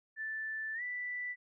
sine tone with pitch glide, 1760 to 1975.5 Hz, A6 to B6, 0 to 0 cents, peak -36 dBFS, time 0.16-1.36 s, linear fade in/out 50 ms, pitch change +200 cents, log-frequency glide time 0.74-0.82 s, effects none

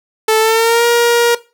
sawtooth tone with pitch glide, 438.7 to 472.9 Hz, A4 to A#4, -5 to +25 cents, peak -5 dBFS, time 0.28-1.35 s, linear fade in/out 5 ms, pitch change +130 cents, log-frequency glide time 0.39-0.85 s, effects noise-tail reverb RT60 0.3 s tail -18 dB re dry

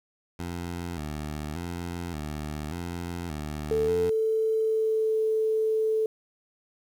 15% pulse tone with vibrato, 80.8 Hz, E2, 34 cents flat, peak -26 dBFS, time 0.39-4.1 s, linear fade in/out 5 ms, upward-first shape square, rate 0.86 Hz, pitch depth 120 cents each way
sine tone with pitch glide, 441.3 to 438.5 Hz, A4 to A4, +5 to -6 cents, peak -22 dBFS, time 3.71-6.06 s, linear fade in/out 2 ms, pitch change -11 cents, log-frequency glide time 4.5-5.17 s
effects 9-bit

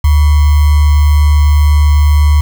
sine tone with sample-and-hold, 74 Hz, D2, 14 cents sharp, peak -4 dBFS, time 0.04-2.41 s, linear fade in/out 5 ms, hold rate 1050 Hz, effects none

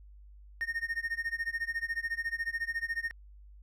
triangle tone with tremolo, 1841 Hz, A#6, 22 cents flat, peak -26 dBFS, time 0.61-3.11 s, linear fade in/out 0 ms, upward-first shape sine, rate 14 Hz, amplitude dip 95%, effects tanh soft clip ceiling -22 dBFS + added 50 Hz sine -50 dBFS peak until 3.62 s

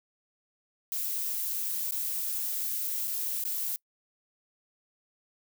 violet noise with dropouts, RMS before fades -32 dBFS, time 0.92-3.76 s, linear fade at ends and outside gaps 0 ms, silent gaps 1.91-1.922 / 3.073-3.078 / 3.438-3.451 s, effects noise-tail reverb RT60 0.1 s tail -25 dB re dry

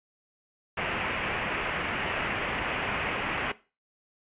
white low-pass noise, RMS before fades -31 dBFS, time 0.77-3.52 s, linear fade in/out 5 ms, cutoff 2800 Hz, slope 48 dB/octave, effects noise-tail reverb RT60 0.3 s tail -17 dB re dry + resampled to 8000 Hz

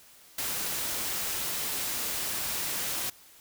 white noise, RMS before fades -32 dBFS, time 0.38-3.1 s, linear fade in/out 5 ms, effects white hiss -55 dBFS RMS until 3.4 s

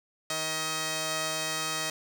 5% pulse tone pair together, 157.99 / 633 Hz, D#3 / D#5, +27 / +30 cents, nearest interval 2 octaves, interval 2403 cents, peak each -25 / -19 dBFS, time 0.3-1.9 s, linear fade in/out 2 ms, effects none

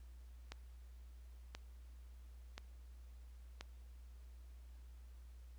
click train, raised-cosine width 0.2 ms, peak -29 dBFS, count 4, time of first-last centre 0.52-3.61 s, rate 0.971 Hz, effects added 60 Hz sine -53 dBFS peak until 5.58 s + pink hiss -73 dBFS RMS until 5.58 s

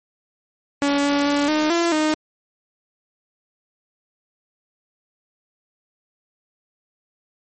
sawtooth tone with pitch steps, 283.7 / 285.4 / 287.5 / 306.1 / 339.8 / 308.4 Hz, C#4 / D4 / D4 / D#4 / F4 / D#4, +40 / -49 / -37 / -28 / -47 / -15 cents, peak -13 dBFS, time 0.82-2.14 s, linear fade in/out 0 ms, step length 220 ms, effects MP3 32 kbps

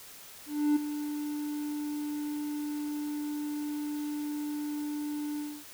triangle tone with ADSR envelope, 296.1 Hz, D4, 14 cents sharp, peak -19 dBFS, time 0.46-5.65 s, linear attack 300 ms, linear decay 12 ms, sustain -11 dB, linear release 270 ms, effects white hiss -49 dBFS RMS until 5.73 s

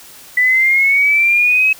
sine linear sweep, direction up, 1975.5 to 2569 Hz, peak -9 dBFS, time 0.37-1.73 s, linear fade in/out 5 ms, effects white hiss -39 dBFS RMS until 1.79 s

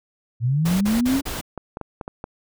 sine linear sweep, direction up, 110.9 to 283.3 Hz, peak -17 dBFS, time 0.4-1.22 s, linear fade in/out 50 ms
pink noise bursts, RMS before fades -29 dBFS, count 4, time 0.65-1.413 s, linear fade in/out 10 ms, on 160 ms, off 41 ms
clicks, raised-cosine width 1 ms, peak -17 dBFS, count 6, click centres 1.577 / 1.771 / 1.813 / 2.012 / 2.079 / 2.241 s
effects none

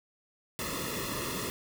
pink noise with comb filter, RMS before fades -35 dBFS, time 0.59-1.5 s, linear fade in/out 0 ms, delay 1.3 ms, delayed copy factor -0.85, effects none

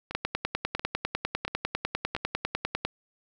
two click trains, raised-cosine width 0.3 ms, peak -11 / -21 dBFS, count 28 / 5, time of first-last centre 0.15-2.85 / 0.11-2.85 s, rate 10 / 1.46 Hz, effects none

